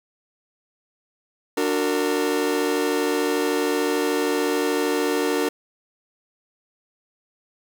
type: chord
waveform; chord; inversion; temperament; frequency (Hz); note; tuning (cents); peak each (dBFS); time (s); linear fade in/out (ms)
40% pulse; D augmented; none; just; 293.7 / 367.1 / 458.9; D4 / F#4 / A#4; 0 / -14 / -27; -24 / -25 / -23; 1.57-5.49; 5
effects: none